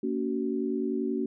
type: tone cluster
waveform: sine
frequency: 232.1 / 282.7 / 374.7 Hz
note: A#3 / C#4 / F#4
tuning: -7 / +34 / +22 cents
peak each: -31 dBFS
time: 0.03-1.26 s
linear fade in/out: 5 ms
effects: none